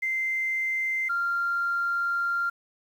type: tone pair in turn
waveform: sine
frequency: 2081 / 1388.9 Hz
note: C7 / F6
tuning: -10 / -10 cents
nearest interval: perfect fifth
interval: 700 cents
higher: first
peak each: -24 / -23 dBFS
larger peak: second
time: 0.02-1.09 / 1.09-2.5 s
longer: second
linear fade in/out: 10 ms
effects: tanh soft clip ceiling -19 dBFS + 9-bit